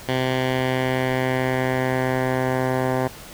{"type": "tone with low-pass filter sweep", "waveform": "10% pulse", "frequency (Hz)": 129.2, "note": "C3", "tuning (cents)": -21, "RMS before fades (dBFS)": -22, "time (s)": [0.08, 3.08], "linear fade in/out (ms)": 10, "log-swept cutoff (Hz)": [3200, 1300], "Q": 1.6, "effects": ["pink hiss -40 dBFS RMS until 3.33 s"]}